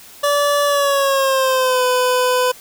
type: tone with pitch glide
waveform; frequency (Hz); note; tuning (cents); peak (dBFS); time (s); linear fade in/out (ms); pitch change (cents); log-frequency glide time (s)
25% pulse; 577 to 502.3; D5 to B4; -31 to +29; -10; 0.23-2.52; 10; -240; 0.65-1.84
effects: white hiss -41 dBFS RMS until 2.6 s